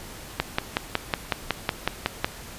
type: click train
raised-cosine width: 0.3 ms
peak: -5 dBFS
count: 11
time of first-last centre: 0.4-2.245 s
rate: 5.42 Hz
effects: pink hiss -41 dBFS RMS until 2.58 s + resampled to 32000 Hz